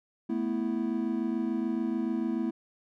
triangle chord, A suspended second, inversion none, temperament equal, 220 / 246.9 / 329.6 Hz, A3 / B3 / E4, 0 / 0 / 0 cents, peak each -30 / -30 / -30 dBFS, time 0.29-2.51 s, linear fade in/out 10 ms, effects none

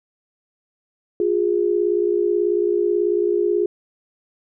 sine tone pair together, 353.7 / 412 Hz, F4 / G#4, +22 / -14 cents, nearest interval minor third, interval 264 cents, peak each -19 dBFS, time 1.2-3.66 s, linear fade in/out 2 ms, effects none

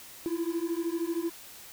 triangle beating tone pair, 329.6 / 342.6 Hz, E4 / F4, 0 / -33 cents, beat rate 13 Hz, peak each -29 dBFS, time 0.26-1.3 s, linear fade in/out 0 ms, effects tanh soft clip ceiling -21 dBFS + white hiss -48 dBFS RMS until 1.72 s

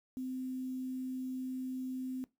sine tone with quantisation, 257.9 Hz, C4, 25 cents flat, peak -36 dBFS, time 0.17-2.24 s, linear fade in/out 0 ms, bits 10, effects noise-tail reverb RT60 0.2 s tail -19 dB re dry

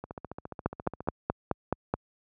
two click trains, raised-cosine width 1 ms, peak -24 / -12 dBFS, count 16 / 7, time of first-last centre 0.04-1.074 / 0.66-1.939 s, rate 14.5 / 4.69 Hz, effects high-pass 60 Hz 12 dB/octave

